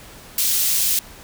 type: high-pass noise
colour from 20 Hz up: white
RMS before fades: -19 dBFS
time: 0.38-0.99 s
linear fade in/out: 2 ms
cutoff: 3500 Hz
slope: 12 dB/octave
effects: pink hiss -42 dBFS RMS until 1.23 s